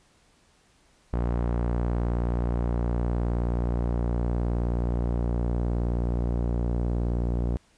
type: tone with low-pass filter sweep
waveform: sawtooth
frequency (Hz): 59.2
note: A#1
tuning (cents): +27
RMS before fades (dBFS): -26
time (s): 1.13-7.57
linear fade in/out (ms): 0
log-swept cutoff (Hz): 1100 to 560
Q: 0.76
effects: pink hiss -62 dBFS RMS until 7.77 s + resampled to 22050 Hz